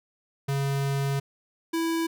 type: tone pair in turn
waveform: square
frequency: 138.59 / 329.6 Hz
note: C#3 / E4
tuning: 0 / 0 cents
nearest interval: octave + minor third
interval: 1500 cents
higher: second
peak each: -25 dBFS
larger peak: neither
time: 0.48-1.2 / 1.73-2.07 s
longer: first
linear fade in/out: 10 ms
effects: none